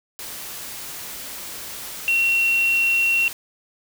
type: tone in noise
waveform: sine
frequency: 2731 Hz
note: F7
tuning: 39 cents flat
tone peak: -16 dBFS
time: 2.08-3.28 s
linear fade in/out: 0 ms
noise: white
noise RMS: -34 dBFS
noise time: 0.19-3.33 s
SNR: +15 dB
effects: none